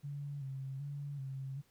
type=tone with vibrato; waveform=sine; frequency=138.59 Hz; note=C#3; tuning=in tune; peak=-39 dBFS; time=0.03-1.62 s; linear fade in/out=20 ms; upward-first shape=square; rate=1.3 Hz; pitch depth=53 cents each way; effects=pink hiss -71 dBFS RMS until 1.7 s